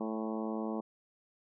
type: harmonic tone with a mistuned harmonic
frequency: 110 Hz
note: A2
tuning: in tune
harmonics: 2 / 3 / 4 / 5 / 6 / 7 / 8 / 9 / 10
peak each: -36 / -40 / -42 / -44 / -46 / -47 / -48 / -49 / -50 dBFS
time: 0-0.81 s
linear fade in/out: 10 ms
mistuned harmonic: 8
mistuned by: -18 cents
effects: none